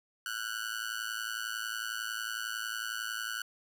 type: tone with amplitude modulation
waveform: sawtooth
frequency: 1480 Hz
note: F#6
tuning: in tune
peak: -27 dBFS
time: 0.26-3.42 s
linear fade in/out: 2 ms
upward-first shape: sine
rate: 111 Hz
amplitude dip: 100%
effects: none